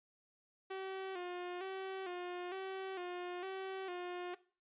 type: tone with vibrato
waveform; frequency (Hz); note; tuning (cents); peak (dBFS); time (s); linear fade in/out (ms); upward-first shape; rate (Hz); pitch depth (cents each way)
sawtooth; 369.1; F#4; -4; -37; 0.7-4.35; 10; square; 1.1; 61
effects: noise-tail reverb RT60 0.4 s tail -19 dB re dry + resampled to 8000 Hz